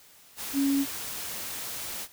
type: tone in noise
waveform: sine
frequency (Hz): 277.2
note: C#4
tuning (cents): 0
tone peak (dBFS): -22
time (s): 0.53-0.86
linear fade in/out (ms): 50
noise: white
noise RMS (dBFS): -36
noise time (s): 0.36-2.08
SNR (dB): +11
effects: white hiss -55 dBFS RMS until 2.12 s